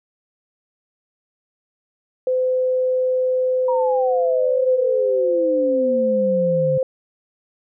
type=tone with pitch glide; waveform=sine; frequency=511 to 521.7 Hz; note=C5 to C5; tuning=-41 to -5 cents; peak=-16 dBFS; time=2.27-6.83 s; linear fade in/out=2 ms; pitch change=+36 cents; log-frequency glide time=4.51-6.66 s
type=exponential sweep; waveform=sine; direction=down; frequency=966 to 143.5 Hz; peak=-22 dBFS; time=3.68-6.78 s; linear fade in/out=5 ms
effects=none